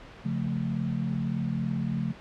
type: chord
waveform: sine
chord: Db augmented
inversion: none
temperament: equal with one note detuned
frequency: 138.59 / 176.54 / 220 Hz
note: Db3 / F3 / A3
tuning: 0 / +19 / 0 cents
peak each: -31 dBFS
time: 0.24-2.13 s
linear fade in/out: 20 ms
effects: pink hiss -47 dBFS RMS until 2.2 s + low-pass 3000 Hz 12 dB/octave